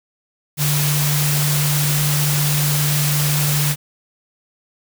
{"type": "tone in noise", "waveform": "sine", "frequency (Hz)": 146.83, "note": "D3", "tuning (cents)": 0, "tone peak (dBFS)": -17, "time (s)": [0.57, 3.76], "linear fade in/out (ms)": 50, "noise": "white", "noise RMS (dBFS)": -21, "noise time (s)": [0.57, 3.76], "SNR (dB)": 1, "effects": []}